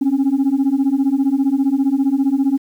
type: beating tone pair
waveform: sine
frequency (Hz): 264.4 / 279.4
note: C4 / C#4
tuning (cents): +18 / +14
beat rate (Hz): 15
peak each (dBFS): -15 / -14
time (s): 0.01-2.58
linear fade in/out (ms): 10
effects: tanh soft clip ceiling -10 dBFS + 8-bit